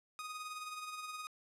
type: tone with tremolo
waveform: sawtooth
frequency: 1244.5 Hz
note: D#6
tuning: in tune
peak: -37 dBFS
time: 0.19-1.27 s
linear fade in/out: 0 ms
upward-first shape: sine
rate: 19 Hz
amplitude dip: 45%
effects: low-pass 12000 Hz 12 dB/octave